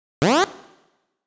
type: linear sweep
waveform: 15% pulse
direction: up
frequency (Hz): 128.8 to 410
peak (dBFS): -8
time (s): 0.22-0.44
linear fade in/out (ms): 0
effects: noise-tail reverb RT60 1.0 s tail -19 dB re dry + resampled to 16000 Hz